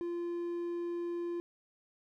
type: tone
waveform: triangle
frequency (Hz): 345.3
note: F4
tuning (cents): -20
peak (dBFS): -32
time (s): 0.01-1.4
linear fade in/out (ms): 0
effects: none